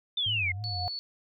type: linear sweep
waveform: sine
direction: down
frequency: 3599 to 2063 Hz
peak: -26 dBFS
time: 0.17-0.52 s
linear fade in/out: 5 ms
type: tone with vibrato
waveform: sine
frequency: 98.9 Hz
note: G2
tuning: 16 cents sharp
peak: -33 dBFS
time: 0.26-0.88 s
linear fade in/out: 5 ms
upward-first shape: sine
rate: 3.2 Hz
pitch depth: 170 cents each way
type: tone with exponential growth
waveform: sine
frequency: 719 Hz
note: F#5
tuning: 50 cents flat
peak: -30 dBFS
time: 0.32-0.88 s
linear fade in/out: 0 ms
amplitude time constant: 120 ms
type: tone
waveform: sine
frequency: 4435 Hz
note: C#8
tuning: in tune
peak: -33 dBFS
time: 0.64-0.99 s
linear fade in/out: 0 ms
effects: none